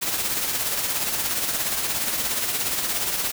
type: noise with tremolo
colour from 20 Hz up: white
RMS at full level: -23 dBFS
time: 0.01-3.32 s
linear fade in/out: 20 ms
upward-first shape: triangle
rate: 17 Hz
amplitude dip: 50%
effects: none